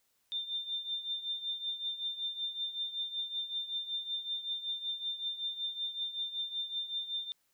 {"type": "tone with tremolo", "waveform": "sine", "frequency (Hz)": 3594, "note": "A7", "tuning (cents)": 36, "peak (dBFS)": -31, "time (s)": [0.32, 7.32], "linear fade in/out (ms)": 0, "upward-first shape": "triangle", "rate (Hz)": 5.3, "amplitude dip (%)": 80, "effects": ["white hiss -75 dBFS RMS until 7.53 s"]}